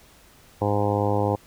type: harmonic tone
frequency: 102.8 Hz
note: G#2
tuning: 17 cents flat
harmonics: 1 / 2 / 3 / 4 / 5 / 6 / 7 / 8 / 9 / 10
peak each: -25 / -31 / -29 / -29 / -26 / -35 / -32 / -29 / -32 / -38 dBFS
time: 0.61-1.36 s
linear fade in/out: 10 ms
effects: pink hiss -53 dBFS RMS until 1.46 s